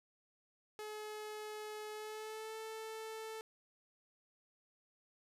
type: tone with pitch glide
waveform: sawtooth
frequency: 426 to 441.3 Hz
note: G#4 to A4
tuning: +44 to +5 cents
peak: -40 dBFS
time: 0.79-3.41 s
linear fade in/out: 0 ms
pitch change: +61 cents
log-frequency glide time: 1.92-2.56 s
effects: resampled to 32000 Hz